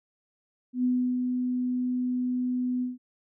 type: tone with ADSR envelope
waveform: sine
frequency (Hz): 250.1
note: B3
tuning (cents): +22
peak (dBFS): -21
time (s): 0.73-2.98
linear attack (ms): 110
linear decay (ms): 330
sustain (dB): -4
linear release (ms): 160
effects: none